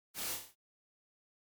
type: noise with echo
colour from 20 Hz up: white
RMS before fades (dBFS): -40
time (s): 0.14-0.38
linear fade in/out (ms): 50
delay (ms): 29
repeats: 6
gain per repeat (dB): -4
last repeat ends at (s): 0.554
effects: MP3 96 kbps